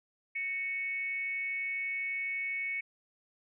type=tone with frequency modulation; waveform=sine; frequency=2217 Hz; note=C#7; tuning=in tune; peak=-32 dBFS; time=0.35-2.81 s; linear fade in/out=10 ms; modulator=364 Hz; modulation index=0.36; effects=none